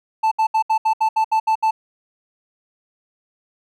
triangle tone bursts, 880 Hz, A5, in tune, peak -12 dBFS, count 10, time 0.23-1.71 s, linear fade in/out 10 ms, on 85 ms, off 70 ms, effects none

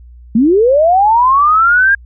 sine linear sweep, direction up, 207.7 to 1631 Hz, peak -6 dBFS, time 0.35-1.95 s, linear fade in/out 5 ms, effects added 60 Hz sine -34 dBFS peak until 2.05 s

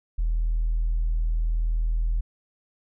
triangle tone with tanh clipping, 40.41 Hz, E1, 34 cents flat, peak -21 dBFS, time 0.18-2.21 s, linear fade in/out 10 ms, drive 5 dB, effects none

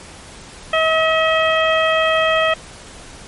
harmonic tone, 640 Hz, D#5, 49 cents sharp, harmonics 1 / 2 / 3 / 4 / 5, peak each -16 / -19 / -21 / -22 / -23 dBFS, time 0.73-2.54 s, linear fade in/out 5 ms, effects pink hiss -38 dBFS RMS until 3.27 s + MP3 48 kbps

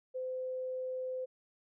sine tone, 513 Hz, C5, 34 cents flat, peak -35 dBFS, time 0.14-1.26 s, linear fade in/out 20 ms, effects none

